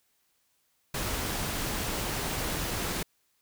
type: noise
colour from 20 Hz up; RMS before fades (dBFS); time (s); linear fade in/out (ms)
pink; -32; 0.94-3.03; 5
effects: white hiss -72 dBFS RMS until 3.41 s